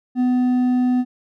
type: tone with hard clipping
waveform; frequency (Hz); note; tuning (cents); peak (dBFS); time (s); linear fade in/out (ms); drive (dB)
triangle; 250; B3; +21; -16; 0.15-1.05; 50; 7
effects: none